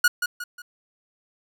45% pulse tone with echo, 1449 Hz, F#6, 37 cents flat, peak -14 dBFS, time 0.04-0.08 s, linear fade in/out 5 ms, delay 180 ms, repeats 3, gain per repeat -8 dB, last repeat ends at 0.62 s, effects none

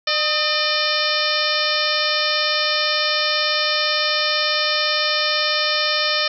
harmonic tone with a mistuned harmonic, 603 Hz, D5, 46 cents sharp, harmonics 1 / 2 / 3 / 4 / 5 / 6 / 7 / 8 / 9, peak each -26 / -26 / -26 / -26 / -26 / -26 / -26 / -26 / -26 dBFS, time 0.07-6.28 s, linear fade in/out 5 ms, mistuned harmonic 2, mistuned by +65 cents, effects none

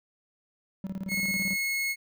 triangle tone with tremolo, 191.5 Hz, G3, 40 cents flat, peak -28 dBFS, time 0.84-1.56 s, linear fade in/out 2 ms, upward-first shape square, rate 18 Hz, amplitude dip 80%
40% pulse tone, 2176 Hz, C#7, 33 cents flat, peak -26 dBFS, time 1.08-1.96 s, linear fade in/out 50 ms
effects none

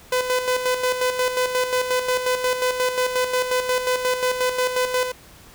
sawtooth tone with tremolo, 504 Hz, B4, 35 cents sharp, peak -14 dBFS, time 0.12-5.12 s, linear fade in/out 5 ms, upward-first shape square, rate 5.6 Hz, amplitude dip 55%, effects pink hiss -47 dBFS RMS until 5.54 s

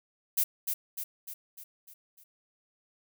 violet noise with echo, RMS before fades -26 dBFS, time 0.37-0.44 s, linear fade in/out 10 ms, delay 300 ms, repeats 6, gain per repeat -5 dB, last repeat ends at 2.24 s, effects none

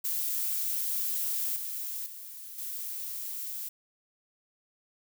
violet noise with level steps, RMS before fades -31 / -36 / -44 / -37 dBFS, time 0.04-3.69 s, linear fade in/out 10 ms, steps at 1.56 / 2.06 / 2.58 s, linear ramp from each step 2 ms, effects none

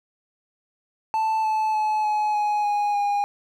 triangle tone with pitch steps, 880 / 868.9 / 857.9 / 847.1 / 836.4 / 825.8 / 815.4 Hz, A5 / A5 / A5 / G#5 / G#5 / G#5 / G#5, 0 / -22 / -44 / +34 / +12 / -10 / -32 cents, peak -18 dBFS, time 1.14-3.24 s, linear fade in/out 0 ms, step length 300 ms, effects none

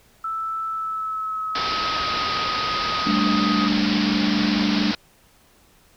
sine tone with pitch glide, 1318.5 to 1251.7 Hz, E6 to D#6, 0 to +10 cents, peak -24 dBFS, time 0.24-3.68 s, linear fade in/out 5 ms, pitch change -90 cents, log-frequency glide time 0.67-2.26 s
white low-pass noise, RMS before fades -27 dBFS, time 1.55-4.95 s, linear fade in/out 2 ms, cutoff 5300 Hz, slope 96 dB/octave
sine chord, G suspended second, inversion none, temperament just, 196 / 220.5 / 294 Hz, G3 / A3 / D4, 0 / +4 / +2 cents, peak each -23 dBFS, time 3.06-4.92 s, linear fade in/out 10 ms
effects pink hiss -56 dBFS RMS until 5.96 s

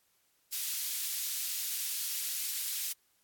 white high-pass noise, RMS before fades -35 dBFS, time 0.52-2.93 s, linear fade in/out 10 ms, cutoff 3000 Hz, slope 12 dB/octave, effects white hiss -72 dBFS RMS until 3.23 s + AAC 64 kbps

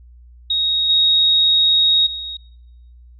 sine tone with level steps, 3764 Hz, A#7, 16 cents sharp, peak -15 / -11 / -26 dBFS, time 0.5-2.37 s, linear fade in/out 5 ms, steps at 0.89 / 2.06 s, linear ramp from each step 10 ms, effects noise-tail reverb RT60 1.0 s tail -21 dB re dry + added 60 Hz sine -41 dBFS peak until 3.19 s

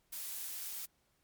blue noise, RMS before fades -42 dBFS, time 0.12-0.86 s, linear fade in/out 10 ms, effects pink hiss -75 dBFS RMS until 1.23 s + MP3 96 kbps

